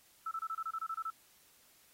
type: tone bursts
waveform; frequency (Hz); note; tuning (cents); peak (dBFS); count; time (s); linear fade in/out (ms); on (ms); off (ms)
sine; 1318.5; E6; 0; -35; 11; 0.26-1.103; 5; 53; 26
effects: white hiss -65 dBFS RMS until 1.93 s + AAC 48 kbps